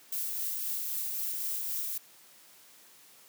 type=noise with tremolo; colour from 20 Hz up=violet; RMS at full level=-33 dBFS; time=0.12-1.98 s; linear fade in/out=5 ms; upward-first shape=sine; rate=3.8 Hz; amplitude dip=25%; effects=white hiss -57 dBFS RMS until 3.28 s + high-pass 150 Hz 12 dB/octave